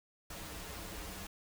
pink noise with comb filter, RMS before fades -45 dBFS, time 0.3-1.27 s, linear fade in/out 5 ms, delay 8 ms, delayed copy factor -0.8, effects none

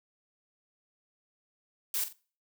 blue noise with echo, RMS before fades -31 dBFS, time 1.94-2.04 s, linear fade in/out 2 ms, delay 44 ms, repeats 2, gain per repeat -10 dB, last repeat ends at 2.128 s, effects noise-tail reverb RT60 0.4 s tail -22 dB re dry

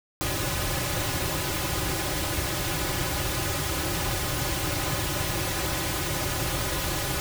pink noise with comb filter, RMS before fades -28 dBFS, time 0.21-7.2 s, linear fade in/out 0 ms, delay 4.4 ms, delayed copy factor -1, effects none

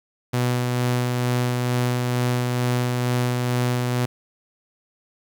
sawtooth tone with tremolo, 123.47 Hz, B2, in tune, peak -15 dBFS, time 0.33-4.06 s, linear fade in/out 10 ms, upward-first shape sine, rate 2.2 Hz, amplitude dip 25%, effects 9-bit

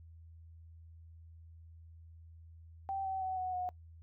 sine tone with pitch steps, 778 / 765.1 / 752.4 / 739.9 / 727.6 Hz, G5 / G5 / F#5 / F#5 / F#5, -13 / -42 / +29 / 0 / -29 cents, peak -34 dBFS, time 2.89-3.69 s, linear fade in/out 0 ms, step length 160 ms, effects noise-tail reverb RT60 0.1 s tail -22 dB re dry + added 82 Hz sine -52 dBFS peak until 4.02 s

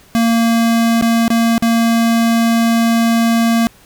square tone with dropouts, 230 Hz, A#3, 23 cents flat, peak -11 dBFS, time 0.15-3.67 s, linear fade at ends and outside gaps 0 ms, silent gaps 1.012-1.024 / 1.28-1.303 / 1.58-1.624 s, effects pink hiss -46 dBFS RMS until 3.85 s

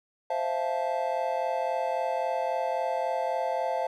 triangle chord, F major seventh, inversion second, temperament just, 523.8 / 654.8 / 698.5 / 873.1 Hz, C5 / E5 / F5 / A5, +2 / -12 / 0 / -14 cents, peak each -30 dBFS, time 0.3-3.87 s, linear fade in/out 5 ms, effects none

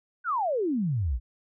sine exponential sweep, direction down, 1550 to 51.91 Hz, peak -24 dBFS, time 0.24-1.2 s, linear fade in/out 50 ms, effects none

